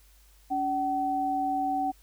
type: tone pair together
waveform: sine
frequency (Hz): 284 / 760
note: C#4 / F#5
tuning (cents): +42 / +46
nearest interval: octave + perfect fourth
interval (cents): 1704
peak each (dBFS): -32 / -26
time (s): 0.5-1.92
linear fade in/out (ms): 20
effects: added 50 Hz sine -56 dBFS peak until 2.02 s + white hiss -62 dBFS RMS until 2.02 s